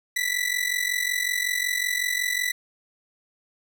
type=ring-modulated tone; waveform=sawtooth; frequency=1975.5 Hz; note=B6; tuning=in tune; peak=-17 dBFS; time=0.16-2.52 s; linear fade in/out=2 ms; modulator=22.7 Hz; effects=none